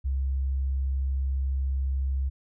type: tone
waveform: sine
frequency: 67 Hz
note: C2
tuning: 42 cents sharp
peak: -24 dBFS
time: 0.04-2.3 s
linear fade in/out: 20 ms
effects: none